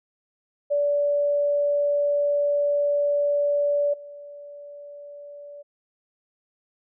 sine tone with level steps, 578 Hz, D5, 28 cents flat, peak -19 / -38 dBFS, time 0.7-5.63 s, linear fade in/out 20 ms, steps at 3.93 s, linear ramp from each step 10 ms, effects none

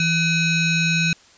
35% pulse ring-modulated tone, 1345 Hz, E6, 34 cents sharp, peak -12 dBFS, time 0-1.13 s, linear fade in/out 2 ms, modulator 1180 Hz, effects white hiss -51 dBFS RMS until 1.37 s + resampled to 16000 Hz

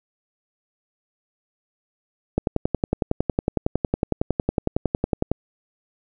click train, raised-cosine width 2 ms, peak -6 dBFS, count 33, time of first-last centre 2.38-5.316 s, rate 10.9 Hz, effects none

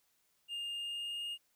triangle tone with pitch glide, 2818 to 2841 Hz, F7 to F7, +15 to +29 cents, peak -36 dBFS, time 0.48-1.38 s, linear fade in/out 50 ms, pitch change +14 cents, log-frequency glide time 0.73-1.27 s, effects white hiss -75 dBFS RMS until 1.55 s

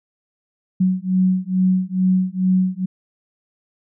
sine beating tone pair, 184.5 / 186.8 Hz, F#3 / F#3, -5 / +17 cents, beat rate 2.3 Hz, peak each -18 dBFS, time 0.8-2.86 s, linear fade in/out 10 ms, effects none

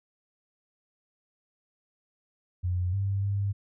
sine tone with pitch steps, 89.8 / 98.5 / 100 Hz, F2 / G2 / G2, +49 / +9 / +35 cents, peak -25 dBFS, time 2.63-3.53 s, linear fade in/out 20 ms, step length 300 ms, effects none

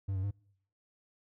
triangle tone with pitch steps, 97.5 / 94.5 / 100.2 Hz, G2 / F#2 / G2, -9 / +37 / +38 cents, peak -29 dBFS, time 0.08-0.311 s, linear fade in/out 10 ms, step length 77 ms, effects noise-tail reverb RT60 0.7 s tail -26 dB re dry

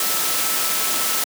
sine tone in noise, 1312 Hz, E6, 9 cents flat, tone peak -32 dBFS, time 0-1.24 s, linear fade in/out 2 ms, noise white, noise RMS -21 dBFS, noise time 0-1.24 s, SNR -14 dB, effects high-pass 200 Hz 12 dB/octave

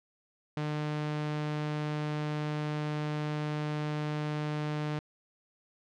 sawtooth tone, 150.6 Hz, D3, 44 cents sharp, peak -27 dBFS, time 0.57-4.99 s, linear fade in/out 2 ms, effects low-pass 4000 Hz 12 dB/octave

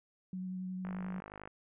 sine tone with vibrato, 185 Hz, F#3, in tune, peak -37 dBFS, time 0.33-1.2 s, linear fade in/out 2 ms, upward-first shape triangle, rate 11 Hz, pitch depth 16 cents each way
click train, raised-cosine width 0.5 ms, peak -30 dBFS, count 33, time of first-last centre 0.85-1.475 s, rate 51.2 Hz
effects low-pass 2000 Hz 12 dB/octave

